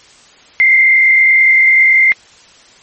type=tone with frequency modulation; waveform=sine; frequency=2093 Hz; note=C7; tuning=in tune; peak=-5 dBFS; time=0.6-2.12 s; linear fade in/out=0 ms; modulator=40.4 Hz; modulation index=1.2; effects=white hiss -43 dBFS RMS until 2.82 s + MP3 32 kbps